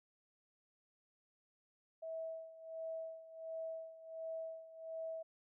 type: tone with tremolo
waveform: sine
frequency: 649 Hz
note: E5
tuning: 27 cents flat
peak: -40 dBFS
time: 2.02-5.23 s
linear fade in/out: 10 ms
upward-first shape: sine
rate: 1.4 Hz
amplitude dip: 80%
effects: none